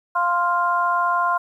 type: harmonic tone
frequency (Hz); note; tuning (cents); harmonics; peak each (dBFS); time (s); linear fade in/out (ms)
349.2; F4; 0; 2 / 3 / 4; -24 / -19 / -24; 0.15-1.38; 10
effects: 9-bit